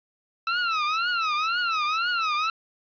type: tone with vibrato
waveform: sawtooth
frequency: 1318.5 Hz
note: E6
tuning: in tune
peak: -19 dBFS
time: 0.47-2.5 s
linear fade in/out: 2 ms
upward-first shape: triangle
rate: 2 Hz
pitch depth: 190 cents each way
effects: resampled to 11025 Hz + 8-bit